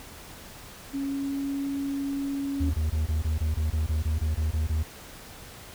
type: tone with pitch glide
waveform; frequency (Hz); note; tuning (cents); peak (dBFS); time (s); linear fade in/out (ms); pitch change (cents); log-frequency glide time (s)
sine; 276.2 to 278; C#4 to C#4; -6 to +5; -27; 0.93-2.71; 20; +11; 1.08-1.52
type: tone bursts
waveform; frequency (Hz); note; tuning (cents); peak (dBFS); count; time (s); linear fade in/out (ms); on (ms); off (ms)
triangle; 77.78; D#2; 0; -21; 14; 2.6-4.833; 10; 140; 21
effects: pink hiss -45 dBFS RMS until 5.74 s